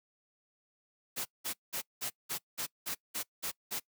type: noise bursts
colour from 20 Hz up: white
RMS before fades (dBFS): -36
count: 10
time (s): 1.16-3.8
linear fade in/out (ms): 20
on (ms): 93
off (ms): 190
effects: noise-tail reverb RT60 0.1 s tail -23 dB re dry + high-pass 100 Hz 12 dB/octave